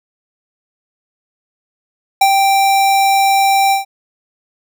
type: tone with ADSR envelope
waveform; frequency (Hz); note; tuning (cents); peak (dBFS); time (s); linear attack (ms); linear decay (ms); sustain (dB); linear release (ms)
square; 784; G5; 0; -6; 2.21-3.85; 6; 58; -4; 130
effects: none